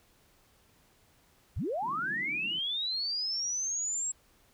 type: linear sweep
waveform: sine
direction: up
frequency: 41.66 to 7680 Hz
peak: -30 dBFS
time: 1.56-4.12 s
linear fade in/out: 10 ms
type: band-pass noise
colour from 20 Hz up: pink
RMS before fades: -47 dBFS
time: 1.82-2.59 s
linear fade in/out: 10 ms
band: 140 to 370 Hz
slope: 96 dB/octave
effects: pink hiss -65 dBFS RMS until 4.53 s

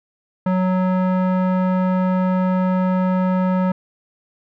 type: tone with low-pass filter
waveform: square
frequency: 185 Hz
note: F#3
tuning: in tune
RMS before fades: -18 dBFS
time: 0.46-3.72 s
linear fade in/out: 5 ms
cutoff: 1200 Hz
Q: 1.3
effects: none

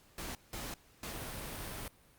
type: noise bursts at uneven times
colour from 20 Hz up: pink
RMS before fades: -42 dBFS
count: 3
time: 0.18-0.35 / 0.53-0.74 / 1.03-1.88 s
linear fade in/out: 2 ms
effects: pink hiss -64 dBFS RMS until 2.18 s + Opus 48 kbps

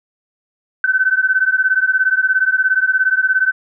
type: beating tone pair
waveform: sine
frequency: 1516 / 1533 Hz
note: F#6 / G6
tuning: +42 / -39 cents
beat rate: 17 Hz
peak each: -15 dBFS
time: 0.84-3.52 s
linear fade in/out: 2 ms
effects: none

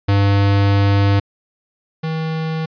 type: tone pair in turn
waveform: square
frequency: 99.9 / 159.68 Hz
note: G2 / D#3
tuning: +33 / +45 cents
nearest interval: minor sixth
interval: 812 cents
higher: second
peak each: -12 / -20 dBFS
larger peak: first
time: 0.08-1.2 / 2.03-2.66 s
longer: first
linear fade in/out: 10 ms
effects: resampled to 11025 Hz

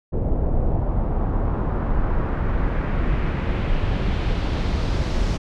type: noise with low-pass filter sweep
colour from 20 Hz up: brown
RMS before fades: -21 dBFS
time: 0.12-5.38 s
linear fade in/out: 20 ms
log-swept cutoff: 570 to 5900 Hz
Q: 1.4
effects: none

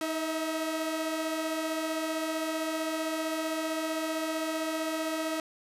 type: tone pair together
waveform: sawtooth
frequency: 315.6 / 646.7 Hz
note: D#4 / E5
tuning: +25 / -33 cents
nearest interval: octave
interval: 1242 cents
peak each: -28 / -30 dBFS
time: 0.01-5.4 s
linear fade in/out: 2 ms
effects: resampled to 32000 Hz

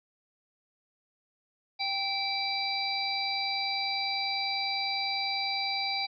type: harmonic tone with a mistuned harmonic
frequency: 790 Hz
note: G5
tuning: 13 cents sharp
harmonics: 1 / 3 / 5 / 6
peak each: -34 / -34 / -34 / -34 dBFS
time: 1.79-6.07 s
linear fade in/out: 20 ms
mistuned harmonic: 3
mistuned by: -37 cents
effects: none

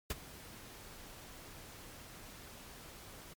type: noise with ADSR envelope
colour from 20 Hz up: pink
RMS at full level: -35 dBFS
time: 0.1-3.34 s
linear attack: 4 ms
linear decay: 31 ms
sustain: -17 dB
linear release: 14 ms
effects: MP3 96 kbps

